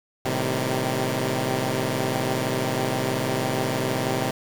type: chord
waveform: 10% pulse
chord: A half-diminished seventh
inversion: none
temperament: equal with one note detuned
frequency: 110 / 129.38 / 155.56 / 196 Hz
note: A2 / C3 / Eb3 / G3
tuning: 0 / -19 / 0 / 0 cents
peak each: -22 / -17 / -22 / -23 dBFS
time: 0.25-4.31 s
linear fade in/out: 5 ms
effects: 7-bit